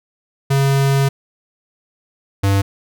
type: tone pair in turn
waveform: square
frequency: 137.5 / 98.64 Hz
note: C#3 / G2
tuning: -14 / +11 cents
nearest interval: tritone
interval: 575 cents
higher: first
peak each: -13 dBFS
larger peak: neither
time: 0.5-1.09 / 2.43-2.62 s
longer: first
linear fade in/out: 10 ms
effects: none